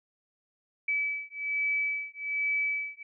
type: beating tone pair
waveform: sine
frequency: 2296 / 2297.2 Hz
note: D7 / D7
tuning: -40 / -39 cents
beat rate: 1.2 Hz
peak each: -31 dBFS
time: 0.88-3.03 s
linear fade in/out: 5 ms
effects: none